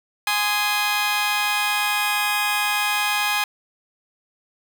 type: chord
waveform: 15% pulse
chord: Ab major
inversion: none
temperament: just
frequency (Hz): 830.6 / 1038.3 / 1245.9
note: Ab5 / C6 / Eb6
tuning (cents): 0 / -14 / +2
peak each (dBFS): -16 / -20 / -21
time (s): 0.27-3.44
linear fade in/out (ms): 2
effects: none